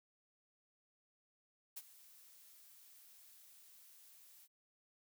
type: noise with ADSR envelope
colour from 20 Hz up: blue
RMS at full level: -45 dBFS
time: 1.76-4.48 s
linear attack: 13 ms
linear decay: 39 ms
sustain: -17 dB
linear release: 40 ms
effects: none